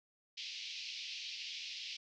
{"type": "band-pass noise", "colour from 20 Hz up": "pink", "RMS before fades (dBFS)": -45, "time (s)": [0.37, 1.97], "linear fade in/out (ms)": 10, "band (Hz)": [2400, 5500], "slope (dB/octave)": 48, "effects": []}